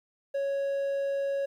triangle tone, 554.4 Hz, C#5, in tune, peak -25 dBFS, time 0.34-1.46 s, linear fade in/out 10 ms, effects 11-bit

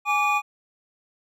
triangle tone cluster, 832 / 1160 / 2454 Hz, G#5 / D6 / D#7, +3 / -22 / -25 cents, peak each -22 dBFS, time 0.05-0.42 s, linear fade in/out 50 ms, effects none

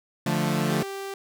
sawtooth chord, D minor, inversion none, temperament equal, 146.83 / 174.61 / 220 Hz, D3 / F3 / A3, 0 / 0 / 0 cents, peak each -23 dBFS, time 0.26-0.83 s, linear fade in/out 5 ms
sawtooth tone, 392 Hz, G4, in tune, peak -28 dBFS, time 0.7-1.14 s, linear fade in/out 2 ms
effects none

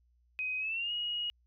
sine tone with pitch glide, 2516 to 2890 Hz, D#7 to F#7, +19 to -41 cents, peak -32 dBFS, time 0.39-1.3 s, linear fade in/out 0 ms, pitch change +240 cents, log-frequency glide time 0.59-0.92 s, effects added 60 Hz sine -66 dBFS peak until 1.46 s

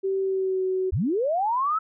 sine tone with pitch glide, 385.9 to 374.5 Hz, G4 to F#4, -27 to +21 cents, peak -22 dBFS, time 0.03-0.91 s, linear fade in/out 20 ms, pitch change -52 cents, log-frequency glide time 0.2-0.63 s
sine linear sweep, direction up, 53.6 to 1327 Hz, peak -21 dBFS, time 0.92-1.79 s, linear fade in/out 10 ms
effects none

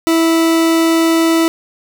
40% pulse tone, 328.2 Hz, E4, 8 cents flat, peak -9 dBFS, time 0.07-1.48 s, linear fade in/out 0 ms, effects none

